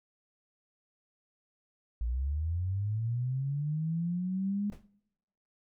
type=linear sweep; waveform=sine; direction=up; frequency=55.1 to 207.7 Hz; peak=-29 dBFS; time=2.01-4.7 s; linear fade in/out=0 ms
type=noise with exponential decay; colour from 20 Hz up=brown; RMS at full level=-39 dBFS; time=4.72-4.89 s; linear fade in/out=5 ms; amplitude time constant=35 ms
effects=noise-tail reverb RT60 0.9 s tail -23 dB re dry